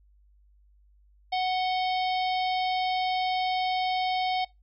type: harmonic tone with a mistuned harmonic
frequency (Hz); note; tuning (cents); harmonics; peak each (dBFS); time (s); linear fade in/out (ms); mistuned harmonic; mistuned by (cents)
740; F#5; 0; 1 / 3 / 4 / 5 / 6 / 7; -25 / -35 / -37 / -39 / -41 / -42; 1.32-4.45; 10; 4; +100
effects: noise-tail reverb RT60 0.2 s tail -23 dB re dry + added 50 Hz sine -57 dBFS peak until 4.62 s